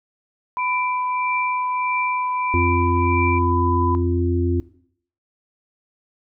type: tone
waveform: sine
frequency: 1000 Hz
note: B5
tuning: 21 cents sharp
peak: -22 dBFS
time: 0.57-3.95 s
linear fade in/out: 0 ms
type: tone with tremolo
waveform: sine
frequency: 2349 Hz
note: D7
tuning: in tune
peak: -23 dBFS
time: 0.58-3.39 s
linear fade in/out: 10 ms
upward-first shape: triangle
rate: 1.6 Hz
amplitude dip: 85%
type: harmonic tone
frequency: 87.1 Hz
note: F2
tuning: 4 cents flat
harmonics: 1 / 3 / 4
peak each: -19 / -24 / -22 dBFS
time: 2.54-4.6 s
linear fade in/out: 0 ms
effects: noise-tail reverb RT60 0.6 s tail -18 dB re dry